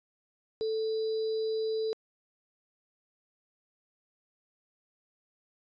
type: tone with sample-and-hold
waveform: sine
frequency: 440 Hz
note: A4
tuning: in tune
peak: -28 dBFS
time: 0.61-1.93 s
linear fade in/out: 0 ms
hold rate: 4410 Hz
effects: resampled to 16000 Hz